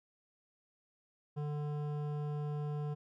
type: tone with hard clipping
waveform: sine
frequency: 147.9 Hz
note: D3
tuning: 13 cents sharp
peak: -37 dBFS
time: 1.36-2.95 s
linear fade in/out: 20 ms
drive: 13 dB
effects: none